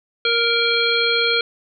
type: harmonic tone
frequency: 466.8 Hz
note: A#4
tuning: 2 cents sharp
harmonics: 1 / 3 / 5 / 7 / 9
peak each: -22 / -22 / -22 / -22 / -22 dBFS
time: 0.25-1.41 s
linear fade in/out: 2 ms
effects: none